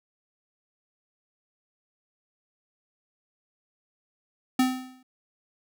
square tone with exponential decay, 256.8 Hz, C4, 32 cents flat, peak -18 dBFS, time 4.59-5.03 s, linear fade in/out 5 ms, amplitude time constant 94 ms, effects none

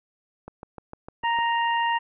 click train, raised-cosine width 1 ms, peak -24 dBFS, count 7, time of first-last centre 0.48-1.388 s, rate 6.61 Hz
harmonic tone, 932.3 Hz, A#5, in tune, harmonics 1 / 2 / 3, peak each -22 / -28 / -32 dBFS, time 1.23-1.99 s, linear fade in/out 20 ms
effects none

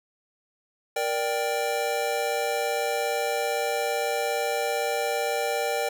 square chord, G minor, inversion first, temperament just, 470.4 / 588 / 784 Hz, Bb4 / D5 / G5, +16 / +2 / 0 cents, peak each -30 dBFS, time 0.96-5.89 s, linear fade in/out 5 ms, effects none

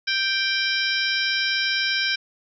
harmonic tone with a mistuned harmonic, 784 Hz, G5, in tune, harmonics 2 / 3 / 4 / 5 / 6 / 7, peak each -25 / -27 / -28 / -29 / -30 / -30 dBFS, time 0.07-2.16 s, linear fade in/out 10 ms, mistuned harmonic 6, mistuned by +86 cents, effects none

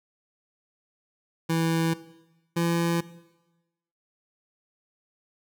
25% pulse tone pair in turn, 164.2 / 169.11 Hz, E3 / E3, -6 / +45 cents, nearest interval minor second, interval 51 cents, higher second, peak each -19 dBFS, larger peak neither, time 1.49-1.94 / 2.56-3.01 s, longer neither, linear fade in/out 10 ms, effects noise-tail reverb RT60 1.0 s tail -17 dB re dry

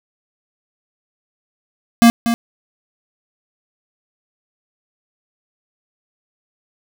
square tone with echo, 233.1 Hz, A#3, in tune, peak -6 dBFS, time 2.02-2.1 s, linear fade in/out 0 ms, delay 240 ms, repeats 1, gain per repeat -9 dB, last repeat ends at 2.34 s, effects none

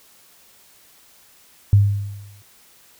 sine tone with exponential decay, 101.1 Hz, G#2, 46 cents flat, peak -7 dBFS, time 1.73-2.42 s, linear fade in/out 0 ms, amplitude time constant 150 ms, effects white hiss -52 dBFS RMS until 2.99 s

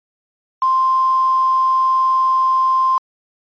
sine tone with quantisation, 1046.5 Hz, C6, in tune, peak -12 dBFS, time 0.62-2.98 s, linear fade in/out 2 ms, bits 5, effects resampled to 11025 Hz

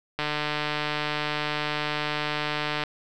click train, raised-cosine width 0.3 ms, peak -11 dBFS, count 398, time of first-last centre 0.19-2.837 s, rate 150 Hz, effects none

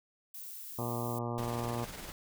violet noise, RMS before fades -45 dBFS, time 0.34-1.19 s, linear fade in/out 5 ms
harmonic tone, 118.8 Hz, A#2, 33 cents sharp, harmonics 1 / 2 / 3 / 4 / 5 / 6 / 7 / 8 / 9 / 10, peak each -37 / -40 / -42 / -43 / -44 / -45 / -45 / -46 / -47 / -47 dBFS, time 0.78-1.85 s, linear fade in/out 10 ms
pink noise with tremolo, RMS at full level -42 dBFS, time 1.38-2.12 s, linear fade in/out 0 ms, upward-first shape triangle, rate 20 Hz, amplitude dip 50%
effects none

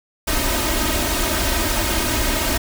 pink noise with comb filter, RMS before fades -20 dBFS, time 0.27-2.58 s, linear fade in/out 10 ms, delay 3.2 ms, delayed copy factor +0.85, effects none

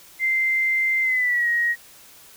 sine tone with pitch glide, 2084 to 1889.1 Hz, C7 to A#6, -7 to +23 cents, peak -18 dBFS, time 0.19-1.76 s, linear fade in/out 50 ms, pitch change -170 cents, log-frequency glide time 1.02-1.48 s, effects white hiss -48 dBFS RMS until 2.36 s

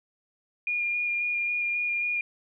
sine tone with vibrato, 2422 Hz, D#7, 47 cents flat, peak -25 dBFS, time 0.67-2.21 s, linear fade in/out 2 ms, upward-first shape square, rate 3.7 Hz, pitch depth 10 cents each way, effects none

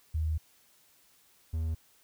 sine / triangle tone pair in turn, 78.6 / 80.44 Hz, D#2 / E2, +18 / -42 cents, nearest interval unison, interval 40 cents, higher second, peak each -27 dBFS, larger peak neither, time 0.14-0.38 / 1.53-1.75 s, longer first, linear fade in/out 10 ms, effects white hiss -64 dBFS RMS until 2.03 s

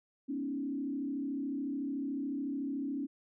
sine tone with frequency modulation, 277.2 Hz, C#4, in tune, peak -33 dBFS, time 0.28-3.07 s, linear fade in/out 20 ms, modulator 33.8 Hz, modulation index 0.97, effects none

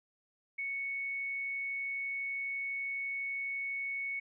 sine tone, 2217 Hz, C#7, in tune, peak -34 dBFS, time 0.58-4.2 s, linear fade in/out 10 ms, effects none

